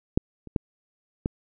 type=clicks; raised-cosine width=3 ms; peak=-6 / -28 / -10 / -12 dBFS; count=4; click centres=0.175 / 0.473 / 0.562 / 1.259 s; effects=none